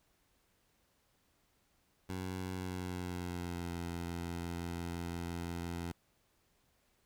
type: tone with pitch glide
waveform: 15% pulse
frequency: 92.5 to 85.81 Hz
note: F#2 to F2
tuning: 0 to -30 cents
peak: -32 dBFS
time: 2.09-5.92 s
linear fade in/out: 5 ms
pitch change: -130 cents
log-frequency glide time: 2.54-3.78 s
effects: pink hiss -74 dBFS RMS until 7.05 s